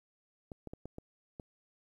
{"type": "clicks", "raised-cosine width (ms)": 2, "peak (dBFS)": -30, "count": 6, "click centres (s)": [0.518, 0.673, 0.735, 0.856, 0.984, 1.398], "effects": ["11-bit"]}